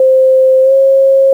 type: tone with pitch glide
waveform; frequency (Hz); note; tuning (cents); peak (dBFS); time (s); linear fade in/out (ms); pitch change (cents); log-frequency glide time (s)
sine; 523.3 to 539.9; C5 to C#5; 0 to -46; -4; 0-1.33; 2; +54; 0.62-0.73
effects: 7-bit